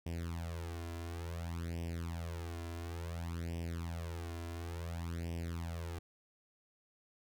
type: tone with flanger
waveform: sawtooth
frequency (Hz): 84.2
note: E2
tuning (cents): +37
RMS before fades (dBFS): -41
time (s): 0.06-5.99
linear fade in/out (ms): 5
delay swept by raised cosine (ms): 0.36 to 2.96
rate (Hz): 0.57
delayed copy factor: +0.85
effects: none